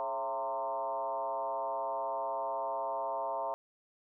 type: tone with frequency modulation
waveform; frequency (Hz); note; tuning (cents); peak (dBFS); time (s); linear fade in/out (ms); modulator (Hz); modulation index
sine; 794; G5; +22; -32; 0-3.54; 0; 124; 2
effects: none